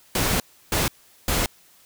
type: noise bursts at uneven times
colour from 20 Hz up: pink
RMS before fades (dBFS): -22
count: 3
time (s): 0.15-0.4 / 0.72-0.88 / 1.28-1.46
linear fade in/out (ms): 2
effects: white hiss -55 dBFS RMS until 1.85 s